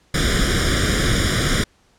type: noise with comb filter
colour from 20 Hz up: pink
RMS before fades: -18 dBFS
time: 0.14-1.64 s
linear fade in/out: 5 ms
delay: 0.57 ms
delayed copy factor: +0.9
effects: pink hiss -58 dBFS RMS until 1.98 s + low-pass 8000 Hz 12 dB/octave